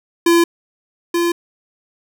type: tone pair in turn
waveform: square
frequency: 339.8 / 343 Hz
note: F4 / F4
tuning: -47 / -31 cents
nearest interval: unison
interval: 16 cents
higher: second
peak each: -10 / -15 dBFS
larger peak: first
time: 0.26-0.44 / 1.14-1.32 s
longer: neither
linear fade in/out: 5 ms
effects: none